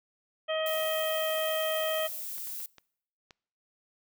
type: harmonic tone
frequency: 632 Hz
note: D#5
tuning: 27 cents sharp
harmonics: 1 / 2 / 3 / 4 / 5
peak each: -29 / -38 / -39 / -41 / -36 dBFS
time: 0.48-2.08 s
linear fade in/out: 20 ms
type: noise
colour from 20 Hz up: violet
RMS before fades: -38 dBFS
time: 0.66-2.66 s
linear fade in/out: 2 ms
type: clicks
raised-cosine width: 0.2 ms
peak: -32 dBFS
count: 5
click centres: 2.381 / 2.473 / 2.603 / 2.783 / 3.308 s
effects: noise-tail reverb RT60 0.7 s tail -24 dB re dry